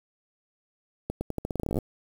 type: accelerating click train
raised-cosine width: 2 ms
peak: -16 dBFS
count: 18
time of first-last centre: 1.1-1.787 s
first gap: 110 ms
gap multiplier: 0.85
effects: 7-bit